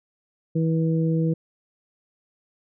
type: harmonic tone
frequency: 162.2 Hz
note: E3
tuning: 28 cents flat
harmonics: 1 / 2 / 3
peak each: -20 / -27 / -29 dBFS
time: 0.55-1.34 s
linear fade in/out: 10 ms
effects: none